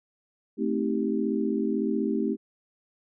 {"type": "chord", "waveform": "sine", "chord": "A half-diminished seventh", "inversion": "none", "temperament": "equal with one note detuned", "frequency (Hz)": [220, 261.6, 316, 392], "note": ["A3", "C4", "Eb4", "G4"], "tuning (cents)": [0, 0, 27, 0], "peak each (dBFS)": [-28, -30, -30, -30], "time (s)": [0.57, 2.37], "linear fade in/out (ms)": 50, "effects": []}